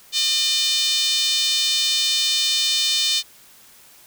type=tone with high-pass filter; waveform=5% pulse; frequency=605 Hz; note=D#5; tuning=49 cents flat; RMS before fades=-20 dBFS; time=0.12-3.23 s; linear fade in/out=50 ms; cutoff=3500 Hz; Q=3; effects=white hiss -49 dBFS RMS until 4.06 s